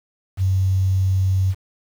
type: tone with quantisation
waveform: sine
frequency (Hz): 94.7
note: F#2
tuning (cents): +41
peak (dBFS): -15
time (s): 0.37-1.55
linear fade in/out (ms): 50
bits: 7
effects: none